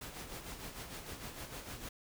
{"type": "noise with tremolo", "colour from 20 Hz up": "pink", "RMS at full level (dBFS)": -44, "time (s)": [0.01, 1.89], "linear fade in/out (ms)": 5, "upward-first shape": "sine", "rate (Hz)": 6.6, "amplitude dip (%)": 55, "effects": []}